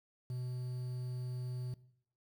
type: tone with quantisation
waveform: triangle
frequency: 125.2 Hz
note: B2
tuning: 24 cents sharp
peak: -35 dBFS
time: 0.3-1.74 s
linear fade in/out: 2 ms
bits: 10
effects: noise-tail reverb RT60 0.7 s tail -19 dB re dry